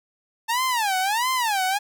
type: tone with vibrato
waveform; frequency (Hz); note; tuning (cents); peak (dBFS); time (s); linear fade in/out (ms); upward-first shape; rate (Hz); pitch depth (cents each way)
sawtooth; 880; A5; 0; -17; 0.48-1.79; 20; sine; 1.5; 290
effects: none